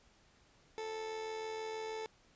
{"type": "tone with amplitude modulation", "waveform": "30% pulse", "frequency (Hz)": 439.9, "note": "A4", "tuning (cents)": 0, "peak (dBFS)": -35, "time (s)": [0.78, 2.06], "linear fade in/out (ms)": 0, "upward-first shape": "sine", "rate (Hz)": 86.3, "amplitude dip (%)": 40, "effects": ["pink hiss -67 dBFS RMS until 2.35 s", "resampled to 16000 Hz"]}